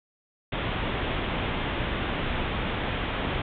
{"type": "low-pass noise", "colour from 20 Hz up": "pink", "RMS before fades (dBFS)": -29, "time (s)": [0.52, 3.42], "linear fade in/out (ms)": 5, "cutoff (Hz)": 3600, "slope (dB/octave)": 96, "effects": []}